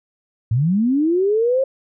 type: linear sweep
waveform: sine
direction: up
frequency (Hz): 103.83 to 544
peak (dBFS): -14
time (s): 0.51-1.64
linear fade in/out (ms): 5
effects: none